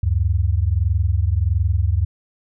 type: tone pair together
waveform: sine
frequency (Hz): 74.4 / 95.88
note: D2 / G2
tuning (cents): +23 / -38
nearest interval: major third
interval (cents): 439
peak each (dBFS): -18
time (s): 0.03-2.05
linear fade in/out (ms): 5
effects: none